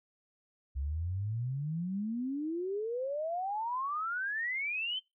sine exponential sweep, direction up, 65.41 to 3136 Hz, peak -32 dBFS, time 0.75-5 s, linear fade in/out 20 ms, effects noise-tail reverb RT60 0.2 s tail -22 dB re dry

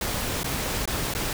pink noise with dropouts, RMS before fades -28 dBFS, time 0.01-1.33 s, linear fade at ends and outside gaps 2 ms, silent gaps 0.433-0.443 / 0.856-0.875 / 1.138-1.149 s, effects none

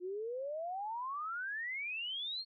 sine exponential sweep, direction up, 349.2 to 4354 Hz, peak -37 dBFS, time 0-2.45 s, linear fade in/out 50 ms, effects none

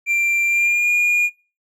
triangle tone with pitch glide, 2366 to 2430 Hz, D7 to D#7, +12 to -42 cents, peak -13 dBFS, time 0.06-1.3 s, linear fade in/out 50 ms, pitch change +46 cents, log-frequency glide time 0.45-0.89 s, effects noise-tail reverb RT60 0.3 s tail -19 dB re dry

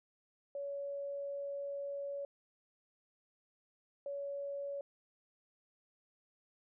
sine tone bursts at uneven times, 563 Hz, C#5, 27 cents sharp, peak -38 dBFS, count 2, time 0.55-2.25 / 4.06-4.81 s, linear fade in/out 2 ms, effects none

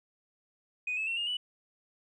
sine tone with pitch steps, 2489 / 2599 / 2714 / 2834 / 2960 Hz, D#7 / E7 / E7 / F7 / F#7, 0 / -25 / +50 / +25 / 0 cents, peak -29 dBFS, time 0.87-1.37 s, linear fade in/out 5 ms, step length 100 ms, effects tanh soft clip ceiling -26 dBFS

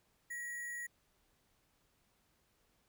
sine tone with sample-and-hold, 1910 Hz, A#6, 42 cents sharp, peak -40 dBFS, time 0.3-0.87 s, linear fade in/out 10 ms, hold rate 8820 Hz, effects pink hiss -75 dBFS RMS until 2.88 s

